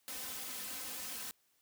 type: noise with comb filter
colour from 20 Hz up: white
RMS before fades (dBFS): -43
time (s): 0.08-1.31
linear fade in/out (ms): 0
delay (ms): 3.9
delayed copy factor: +0.9
effects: white hiss -74 dBFS RMS until 1.61 s + high-pass 60 Hz 12 dB/octave